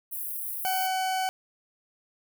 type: high-pass noise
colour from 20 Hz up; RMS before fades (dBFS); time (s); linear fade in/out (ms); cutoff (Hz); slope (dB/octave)
white; -34; 0.11-0.88; 20; 10000; 48
type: tone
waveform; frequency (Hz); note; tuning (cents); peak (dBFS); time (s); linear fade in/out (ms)
40% pulse; 753; F#5; +30; -25; 0.65-1.29; 0
effects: none